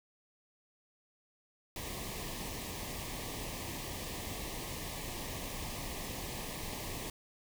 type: band-stop noise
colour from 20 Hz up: pink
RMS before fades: -41 dBFS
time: 1.76-7.1 s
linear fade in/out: 2 ms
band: 1200 to 1700 Hz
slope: 96 dB/octave
effects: none